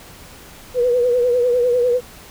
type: tone with vibrato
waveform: sine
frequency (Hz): 489.9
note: B4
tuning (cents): -14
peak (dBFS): -13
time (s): 0.74-2.01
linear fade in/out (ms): 50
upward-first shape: triangle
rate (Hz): 10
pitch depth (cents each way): 66
effects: pink hiss -41 dBFS RMS until 2.3 s